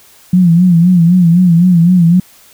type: tone with vibrato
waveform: sine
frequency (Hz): 174.61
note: F3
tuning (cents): 0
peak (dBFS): -4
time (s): 0.33-2.2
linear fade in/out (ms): 5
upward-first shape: sine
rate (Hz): 3.9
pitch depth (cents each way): 94
effects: white hiss -43 dBFS RMS until 2.53 s